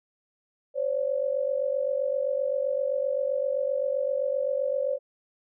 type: tone pair together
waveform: sine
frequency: 523.3 / 571 Hz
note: C5 / D5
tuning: 0 / -49 cents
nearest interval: major second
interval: 151 cents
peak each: -27 dBFS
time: 0.74-4.99 s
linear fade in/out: 50 ms
effects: none